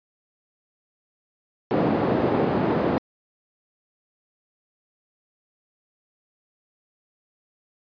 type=band-pass noise; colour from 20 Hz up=white; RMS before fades=-22 dBFS; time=1.71-2.98 s; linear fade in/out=0 ms; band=150 to 490 Hz; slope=12 dB/octave; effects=resampled to 11025 Hz